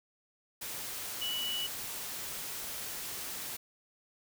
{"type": "tone in noise", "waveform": "sine", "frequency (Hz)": 2950, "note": "F#7", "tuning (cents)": -6, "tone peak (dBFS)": -33, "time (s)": [1.21, 1.67], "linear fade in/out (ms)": 10, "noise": "white", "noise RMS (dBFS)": -40, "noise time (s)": [0.61, 3.57], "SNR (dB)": 4, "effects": []}